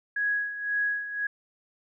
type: tone with tremolo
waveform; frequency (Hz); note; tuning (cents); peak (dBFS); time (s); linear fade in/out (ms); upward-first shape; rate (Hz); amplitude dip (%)
sine; 1664; G#6; +3; -23; 0.16-1.27; 5; sine; 1.9; 70
effects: none